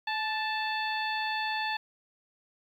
harmonic tone with a mistuned harmonic, 880 Hz, A5, in tune, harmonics 1 / 2 / 3 / 4 / 5, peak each -32 / -34 / -37 / -39 / -41 dBFS, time 0.07-1.77 s, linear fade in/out 5 ms, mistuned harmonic 1, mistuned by -33 cents, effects 10-bit

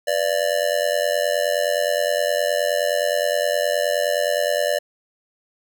square tone with amplitude modulation, 587.3 Hz, D5, in tune, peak -15 dBFS, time 0.07-4.79 s, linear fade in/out 10 ms, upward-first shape sine, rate 89.6 Hz, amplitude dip 95%, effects none

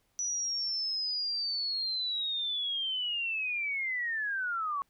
sine linear sweep, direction down, 5920 to 1096 Hz, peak -30 dBFS, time 0.19-4.82 s, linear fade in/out 0 ms, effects pink hiss -73 dBFS RMS until 4.89 s

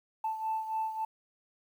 sine beating tone pair, 880 / 883.6 Hz, A5 / A5, 0 / +7 cents, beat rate 3.6 Hz, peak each -31 / -37 dBFS, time 0.24-1.05 s, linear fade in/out 5 ms, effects tanh soft clip ceiling -25 dBFS + 10-bit

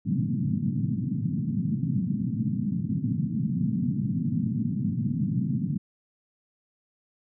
white band-pass noise, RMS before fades -27 dBFS, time 0.05-5.78 s, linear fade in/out 20 ms, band 110 to 240 Hz, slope 48 dB/octave, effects none

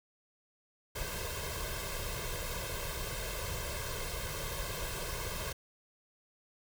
pink noise with comb filter, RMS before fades -38 dBFS, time 0.95-5.53 s, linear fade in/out 10 ms, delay 1.9 ms, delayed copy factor +0.85, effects none

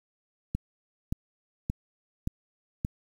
click train, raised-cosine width 5 ms, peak -16 dBFS, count 5, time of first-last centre 0.55-2.849 s, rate 1.74 Hz, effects 8-bit

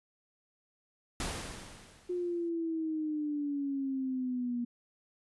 pink noise with exponential decay, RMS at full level -34 dBFS, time 1.2-2.49 s, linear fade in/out 2 ms, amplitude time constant 280 ms
sine exponential sweep, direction down, 359.9 to 238.2 Hz, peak -31 dBFS, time 2.09-4.65 s, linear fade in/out 10 ms
effects resampled to 24000 Hz

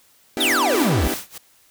sawtooth chord, E minor seventh, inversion second, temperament equal, 246.9 / 293.7 / 329.6 / 392 Hz, B3 / D4 / E4 / G4, 0 / 0 / 0 / 0 cents, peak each -24 dBFS, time 0.37-1.14 s, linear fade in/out 0 ms
white noise with tremolo, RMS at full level -29 dBFS, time 0.4-1.38 s, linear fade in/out 5 ms, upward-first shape sine, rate 3.1 Hz, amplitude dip 95%
square exponential sweep, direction down, 3955 to 56 Hz, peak -18 dBFS, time 0.4-1.08 s, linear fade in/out 10 ms
effects white hiss -56 dBFS RMS until 1.7 s

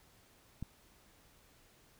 click, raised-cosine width 5 ms, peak -27 dBFS, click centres 0.626 s, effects pink hiss -65 dBFS RMS until 1.99 s

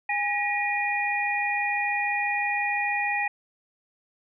sine tone cluster, 819 / 1907 / 2442 Hz, G#5 / A#6 / D#7, -24 / +39 / -33 cents, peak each -28 dBFS, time 0.09-3.28 s, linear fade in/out 5 ms, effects none

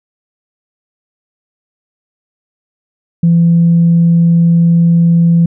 sine tone, 168.7 Hz, E3, 40 cents sharp, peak -4 dBFS, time 3.23-5.46 s, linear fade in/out 5 ms, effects tanh soft clip ceiling -1 dBFS

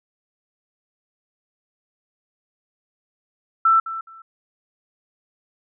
sine tone with echo, 1332 Hz, E6, 18 cents sharp, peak -12 dBFS, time 3.65-3.8 s, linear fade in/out 5 ms, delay 210 ms, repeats 2, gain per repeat -14 dB, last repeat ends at 4.22 s, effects none

